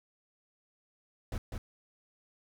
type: noise with echo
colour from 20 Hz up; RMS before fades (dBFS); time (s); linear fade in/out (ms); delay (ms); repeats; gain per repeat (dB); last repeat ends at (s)
brown; -35; 1.32-1.38; 2; 200; 1; -3; 1.58
effects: none